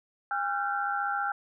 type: tone cluster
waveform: sine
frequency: 808 / 1365 / 1440 / 1547 Hz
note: G#5 / F6 / F#6 / G6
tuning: -48 / -40 / -47 / -23 cents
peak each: -31 / -31 / -38 / -35 dBFS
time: 0.31-1.32 s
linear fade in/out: 2 ms
effects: none